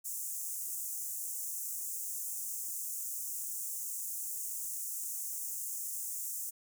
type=high-pass noise; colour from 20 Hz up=pink; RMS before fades=-39 dBFS; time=0.04-6.51 s; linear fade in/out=20 ms; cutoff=6600 Hz; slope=48 dB/octave; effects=none